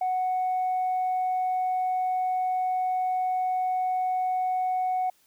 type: tone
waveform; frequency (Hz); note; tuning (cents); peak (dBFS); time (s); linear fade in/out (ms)
sine; 740; F#5; 0; -22; 0.01-5.1; 5
effects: tanh soft clip ceiling -21 dBFS + white hiss -64 dBFS RMS until 5.26 s